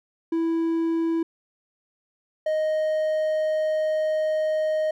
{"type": "tone pair in turn", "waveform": "triangle", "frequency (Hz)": [329.6, 622.2], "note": ["E4", "D#5"], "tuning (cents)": [0, 0], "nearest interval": "major seventh", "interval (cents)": 1100, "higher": "second", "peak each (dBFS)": -19, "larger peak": "neither", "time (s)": [[0.32, 1.23], [2.46, 4.91]], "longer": "second", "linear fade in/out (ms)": 5, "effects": []}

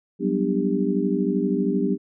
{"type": "tone cluster", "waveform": "sine", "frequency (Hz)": [185.7, 198.4, 248.6, 298.6, 397.8], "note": ["F#3", "G3", "B3", "D4", "G4"], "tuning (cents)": [7, 21, 12, 29, 25], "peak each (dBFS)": -26, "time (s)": [0.19, 1.98], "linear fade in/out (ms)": 50, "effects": []}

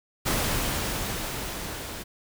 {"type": "noise with level ramp", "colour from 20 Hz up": "pink", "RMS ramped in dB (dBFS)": [-25, -37], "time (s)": [0.25, 2.04], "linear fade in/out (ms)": 20, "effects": []}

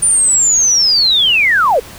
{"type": "linear sweep", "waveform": "sine", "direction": "down", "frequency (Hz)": [9397, 428.1], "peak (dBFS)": -8, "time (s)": [0.02, 1.8], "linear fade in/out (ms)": 10, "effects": ["pink hiss -34 dBFS RMS until 1.98 s"]}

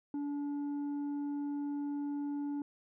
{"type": "tone with tanh clipping", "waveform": "triangle", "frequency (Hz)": 287.9, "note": "D4", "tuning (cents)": -34, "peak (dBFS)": -35, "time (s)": [0.14, 2.62], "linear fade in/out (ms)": 2, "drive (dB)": 9, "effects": []}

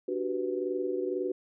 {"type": "chord", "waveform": "sine", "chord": "G major seventh", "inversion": "second", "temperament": "equal", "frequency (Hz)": [293.7, 370, 392, 493.9], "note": ["D4", "F#4", "G4", "B4"], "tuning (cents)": [0, 0, 0, 0], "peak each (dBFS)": [-37, -31, -37, -35], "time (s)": [0.08, 1.32], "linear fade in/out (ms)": 5, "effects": []}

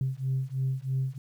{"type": "beating tone pair", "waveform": "sine", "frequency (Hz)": [130.81, 133.91], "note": ["C3", "C3"], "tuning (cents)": [0, 41], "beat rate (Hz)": 3.1, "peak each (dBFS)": -29, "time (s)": [0.01, 1.18], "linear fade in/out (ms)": 2, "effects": ["tanh soft clip ceiling -21 dBFS", "10-bit"]}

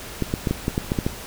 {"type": "clicks", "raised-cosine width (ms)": 3, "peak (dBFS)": -8, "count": 9, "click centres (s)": [0.223, 0.339, 0.472, 0.51, 0.681, 0.779, 0.919, 0.988, 1.065], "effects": ["pink hiss -36 dBFS RMS until 1.26 s"]}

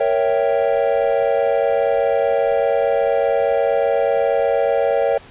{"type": "chord", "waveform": "triangle", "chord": "A# diminished seventh", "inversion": "none", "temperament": "equal", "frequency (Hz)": [466.2, 554.4, 659.3, 784], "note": ["A#4", "C#5", "E5", "G5"], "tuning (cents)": [0, 0, 0, 0], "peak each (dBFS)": [-18, -16, -20, -22], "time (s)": [0, 5.18], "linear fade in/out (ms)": 5, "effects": ["pink hiss -43 dBFS RMS until 5.3 s", "resampled to 8000 Hz"]}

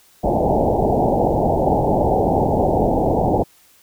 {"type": "low-pass noise", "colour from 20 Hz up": "white", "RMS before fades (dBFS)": -17, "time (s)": [0.23, 3.44], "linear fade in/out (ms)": 20, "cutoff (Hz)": 860, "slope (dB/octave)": 96, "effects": ["white hiss -53 dBFS RMS until 3.82 s"]}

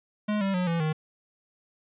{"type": "tone with pitch steps", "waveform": "square", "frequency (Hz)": [210.3, 195.09, 180.97, 167.88, 155.74], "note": ["G#3", "G3", "F#3", "E3", "D#3"], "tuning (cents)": [22, -8, -38, 32, 2], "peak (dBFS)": -25, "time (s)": [0.28, 0.93], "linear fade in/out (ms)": 10, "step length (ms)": 130, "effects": ["resampled to 8000 Hz", "11-bit"]}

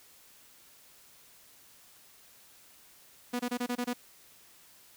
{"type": "tone bursts", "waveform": "sawtooth", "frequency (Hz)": 244.6, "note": "B3", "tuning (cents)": -16, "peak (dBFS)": -26, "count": 7, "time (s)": [3.33, 3.935], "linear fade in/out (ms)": 10, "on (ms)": 65, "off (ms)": 25, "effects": ["white hiss -58 dBFS RMS until 4.96 s"]}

